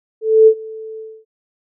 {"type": "tone with ADSR envelope", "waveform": "sine", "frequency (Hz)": 440, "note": "A4", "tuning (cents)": 0, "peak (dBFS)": -3, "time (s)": [0.21, 1.25], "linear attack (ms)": 260, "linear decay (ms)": 71, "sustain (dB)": -24, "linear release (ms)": 260, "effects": []}